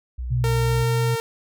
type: tone with vibrato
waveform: sine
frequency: 61.74 Hz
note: B1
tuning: in tune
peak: -26 dBFS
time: 0.18-0.84 s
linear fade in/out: 10 ms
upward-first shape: square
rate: 9.2 Hz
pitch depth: 11 cents each way
type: tone with pitch glide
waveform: sine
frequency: 122.5 to 124.43 Hz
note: B2 to B2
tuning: -14 to +13 cents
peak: -19 dBFS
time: 0.3-1.16 s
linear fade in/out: 20 ms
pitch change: +27 cents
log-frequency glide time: 0.66-0.74 s
type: tone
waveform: sawtooth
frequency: 457.8 Hz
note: A#4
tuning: 31 cents flat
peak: -20 dBFS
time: 0.44-1.2 s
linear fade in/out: 0 ms
effects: none

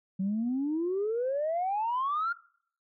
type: exponential sweep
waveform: sine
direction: up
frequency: 185 to 1425 Hz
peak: -26 dBFS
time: 0.19-2.33 s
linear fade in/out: 10 ms
effects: noise-tail reverb RT60 0.6 s tail -22 dB re dry + tanh soft clip ceiling -23 dBFS

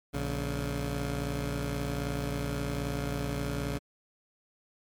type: tone pair together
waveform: 15% pulse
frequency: 58.79 / 141.3 Hz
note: A#1 / C#3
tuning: +15 / +34 cents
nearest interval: octave + minor third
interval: 1519 cents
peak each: -27 dBFS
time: 0.13-3.79 s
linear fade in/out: 20 ms
effects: MP3 96 kbps

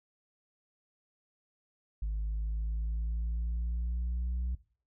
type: exponential sweep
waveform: sine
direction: up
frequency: 51.91 to 61.74 Hz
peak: -28 dBFS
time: 2.02-4.55 s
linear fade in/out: 5 ms
effects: noise-tail reverb RT60 0.4 s tail -18 dB re dry + tanh soft clip ceiling -29 dBFS

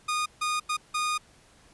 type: tone bursts at uneven times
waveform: sawtooth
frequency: 1228 Hz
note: D#6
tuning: 23 cents flat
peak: -22 dBFS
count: 4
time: 0.08-0.26 / 0.41-0.6 / 0.69-0.77 / 0.94-1.18 s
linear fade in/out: 10 ms
effects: pink hiss -58 dBFS RMS until 1.73 s + resampled to 24000 Hz

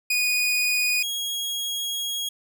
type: tone pair in turn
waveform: sawtooth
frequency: 2471 / 3298 Hz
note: D#7 / G#7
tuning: -13 / -13 cents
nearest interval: perfect fourth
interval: 500 cents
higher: second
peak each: -17 / -23 dBFS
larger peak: first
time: 0.1-1.03 / 1.03-2.29 s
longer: second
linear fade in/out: 5 ms
effects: none

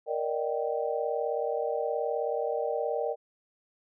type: chord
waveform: sine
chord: Eb major seventh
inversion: second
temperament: just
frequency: 466.7 / 583.4 / 622.3 / 777.8 Hz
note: Bb4 / D5 / Eb5 / G5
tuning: +2 / -12 / 0 / -14 cents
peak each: -31 / -33 / -34 / -35 dBFS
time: 0.06-3.16 s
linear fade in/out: 50 ms
effects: none

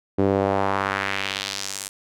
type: tone with band-pass filter sweep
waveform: sawtooth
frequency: 98 Hz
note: G2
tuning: in tune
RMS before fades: -24 dBFS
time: 0.18-1.89 s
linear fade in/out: 10 ms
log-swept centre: 360 to 9200 Hz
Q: 1.6
effects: none

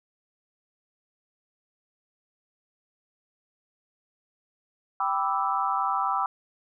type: chord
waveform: sine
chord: E minor seventh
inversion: first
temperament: equal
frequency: 784 / 987.8 / 1174.7 / 1318.5 Hz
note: G5 / B5 / D6 / E6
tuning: 0 / 0 / 0 / 0 cents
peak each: -29 dBFS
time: 5-6.26 s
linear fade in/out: 2 ms
effects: none

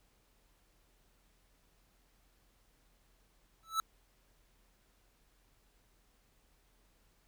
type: tone with exponential growth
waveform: square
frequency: 1312 Hz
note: E6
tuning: 9 cents flat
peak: -27 dBFS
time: 3.63-3.8 s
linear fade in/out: 1 ms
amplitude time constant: 35 ms
effects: added 42 Hz sine -70 dBFS peak until 7.27 s + pink hiss -72 dBFS RMS until 7.27 s

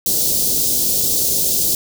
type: band-stop noise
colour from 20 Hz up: white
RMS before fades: -17 dBFS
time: 0.06-1.75 s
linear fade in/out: 2 ms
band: 540 to 4300 Hz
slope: 24 dB/octave
effects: none

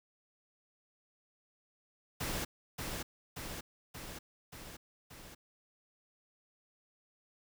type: noise with echo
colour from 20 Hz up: pink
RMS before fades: -37 dBFS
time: 2.2-2.45 s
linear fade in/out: 10 ms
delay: 580 ms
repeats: 5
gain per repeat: -3 dB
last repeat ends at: 5.35 s
effects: none

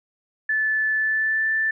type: tone with pitch glide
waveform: sine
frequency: 1743 to 1765.3 Hz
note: A6 to A6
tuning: -17 to +5 cents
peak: -19 dBFS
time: 0.49-1.71 s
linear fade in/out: 5 ms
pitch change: +22 cents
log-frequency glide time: 0.94-1.49 s
effects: none

